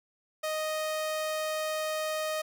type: tone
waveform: sawtooth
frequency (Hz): 622.3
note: D#5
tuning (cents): 0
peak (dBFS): -26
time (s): 0.43-2.42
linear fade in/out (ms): 10
effects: none